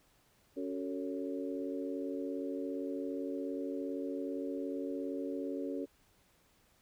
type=harmonic tone with a mistuned harmonic; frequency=93 Hz; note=F#2; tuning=9 cents sharp; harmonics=3 / 4 / 5 / 6; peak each=-38 / -42 / -42 / -44 dBFS; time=0.56-5.86 s; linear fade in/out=20 ms; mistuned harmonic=5; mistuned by=-59 cents; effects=pink hiss -69 dBFS RMS until 6.81 s